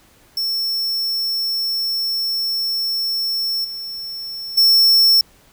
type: tone with level steps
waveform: square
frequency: 5400 Hz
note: E8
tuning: 41 cents sharp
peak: -19 / -27 / -10 dBFS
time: 0.37-5.21 s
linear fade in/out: 2 ms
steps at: 3.64 / 4.57 s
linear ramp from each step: 10 ms
effects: pink hiss -52 dBFS RMS until 5.52 s